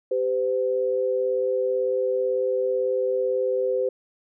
sine tone pair together, 392 / 510.1 Hz, G4 / C5, 0 / -44 cents, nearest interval perfect fourth, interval 456 cents, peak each -26 / -22 dBFS, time 0.11-3.89 s, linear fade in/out 5 ms, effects none

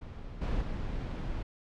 brown noise with level steps, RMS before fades -43 / -31 / -35 dBFS, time 0.01-1.43 s, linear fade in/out 10 ms, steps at 0.41 / 0.61 s, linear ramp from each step 10 ms, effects low-pass 4000 Hz 12 dB/octave

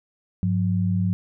sine tone pair together, 101.02 / 180 Hz, G#2 / F#3, -47 / -47 cents, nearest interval minor seventh, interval 1000 cents, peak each -22 dBFS, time 0.43-1.13 s, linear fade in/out 0 ms, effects none

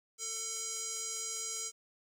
square tone with band-pass filter, 447.5 Hz, A4, 29 cents sharp, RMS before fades -39 dBFS, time 0.18-1.72 s, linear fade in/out 50 ms, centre 7000 Hz, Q 4.3, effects 11-bit

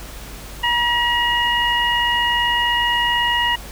harmonic tone, 956 Hz, A#5, 43 cents sharp, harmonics 1 / 2 / 3, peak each -20 / -20 / -20 dBFS, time 0.63-3.56 s, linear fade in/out 10 ms, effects added 50 Hz sine -35 dBFS peak until 3.71 s + pink hiss -37 dBFS RMS until 3.71 s

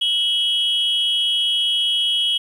sine tone pair together, 2960 / 3275 Hz, F#7 / G#7, 0 / -25 cents, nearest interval major second, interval 175 cents, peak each -18 / -17 dBFS, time 0.01-2.38 s, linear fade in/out 10 ms, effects tanh soft clip ceiling -13 dBFS + 8-bit

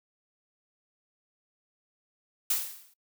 blue noise with exponential decay, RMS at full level -24 dBFS, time 2.5-2.94 s, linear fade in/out 5 ms, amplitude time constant 94 ms, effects noise-tail reverb RT60 0.1 s tail -22 dB re dry

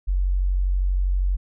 sine tone, 46.25 Hz, F#1, in tune, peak -18 dBFS, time 0.07-1.37 s, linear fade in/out 20 ms, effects none

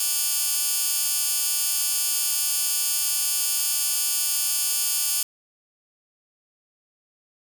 15% pulse tone with high-pass filter, 293.7 Hz, D4, in tune, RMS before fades -24 dBFS, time 0-5.23 s, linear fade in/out 2 ms, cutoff 7500 Hz, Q 0.71, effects none

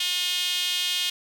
sawtooth tone with high-pass filter, 358.8 Hz, F4, 47 cents sharp, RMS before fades -26 dBFS, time 0-1.1 s, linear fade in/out 5 ms, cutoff 3200 Hz, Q 3.9, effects none

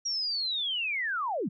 sine linear sweep, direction down, 5690 to 141.8 Hz, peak -28 dBFS, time 0.05-1.49 s, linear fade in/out 10 ms, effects none

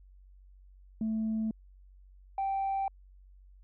sine tone pair in turn, 220 / 780.8 Hz, A3 / G5, 0 / -7 cents, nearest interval octave + minor seventh, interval 2193 cents, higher second, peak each -27 dBFS, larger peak neither, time 1.01-1.51 / 2.38-2.88 s, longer neither, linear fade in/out 2 ms, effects tanh soft clip ceiling -26 dBFS + added 47 Hz sine -53 dBFS peak until 3.63 s

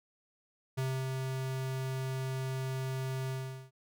square tone with ADSR envelope, 131.6 Hz, C3, 10 cents sharp, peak -31 dBFS, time 0.77-3.71 s, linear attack 15 ms, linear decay 270 ms, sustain -3 dB, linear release 410 ms, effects none

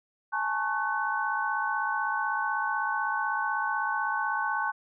sine tone cluster, 839 / 895 / 1100 / 1507 Hz, G#5 / A5 / C#6 / F#6, +17 / +29 / -14 / +31 cents, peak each -33 / -33 / -32 / -30 dBFS, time 0.32-4.72 s, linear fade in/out 20 ms, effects none

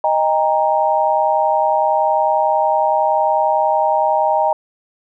sine chord, Eb major, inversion none, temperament equal with one note detuned, 622.3 / 801.4 / 932.3 Hz, Eb5 / G5 / Bb5, 0 / +38 / 0 cents, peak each -17 dBFS, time 0.04-4.53 s, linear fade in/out 2 ms, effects none

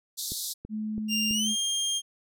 pink band-pass noise, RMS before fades -34 dBFS, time 0.17-0.54 s, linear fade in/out 20 ms, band 3600 to 15000 Hz, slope 96 dB/octave
click train, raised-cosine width 3 ms, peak -26 dBFS, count 4, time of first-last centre 0.32-1.31 s, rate 3.03 Hz
sine tone, 215.2 Hz, A3, 38 cents flat, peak -29 dBFS, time 0.69-1.56 s, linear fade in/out 50 ms
25% pulse tone with pitch glide, 2794 to 3209 Hz, F7 to G7, 0 to +40 cents, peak -22 dBFS, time 1.08-2.02 s, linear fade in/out 50 ms, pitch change +240 cents, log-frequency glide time 1.32-1.5 s
effects none

